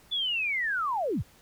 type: linear sweep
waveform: sine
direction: down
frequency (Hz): 3500 to 42.33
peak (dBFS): -26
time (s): 0.11-1.23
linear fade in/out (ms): 20
effects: pink hiss -58 dBFS RMS until 1.41 s